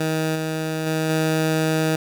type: tone with level steps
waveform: 15% pulse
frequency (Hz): 158.3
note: D#3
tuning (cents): +30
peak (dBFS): -14 / -17 / -14 / -12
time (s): 0-1.96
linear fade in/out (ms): 5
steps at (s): 0.35 / 0.86 / 1.09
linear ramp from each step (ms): 10
effects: 9-bit